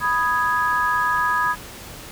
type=chord; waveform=sine; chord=G# minor; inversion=first; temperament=equal; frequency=987.8 / 1244.5 / 1661.2 Hz; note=B5 / D#6 / G#6; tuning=0 / 0 / 0 cents; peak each=-22 dBFS; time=0-1.56 s; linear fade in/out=50 ms; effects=pink hiss -38 dBFS RMS until 2.11 s